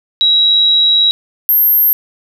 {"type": "tone pair in turn", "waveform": "sine", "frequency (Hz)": [3866, 12788], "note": ["B7", "G9"], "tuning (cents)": [-38, 33], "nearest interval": "octave + major sixth", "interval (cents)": 2071, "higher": "second", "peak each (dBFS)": -7, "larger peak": "neither", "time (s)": [[0.21, 1.11], [1.49, 1.93]], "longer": "first", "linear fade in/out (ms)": 0, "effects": []}